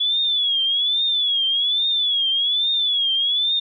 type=tone with vibrato; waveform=sine; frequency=3402 Hz; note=G#7; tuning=41 cents sharp; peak=-17 dBFS; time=0-3.6 s; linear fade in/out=10 ms; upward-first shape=triangle; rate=1.2 Hz; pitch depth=140 cents each way; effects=none